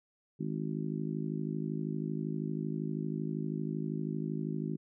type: harmonic tone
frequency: 52.7 Hz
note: G#1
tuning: 26 cents sharp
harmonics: 3 / 4 / 5 / 6 / 7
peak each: -36 / -38 / -40 / -42 / -43 dBFS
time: 0.39-4.77 s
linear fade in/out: 20 ms
effects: none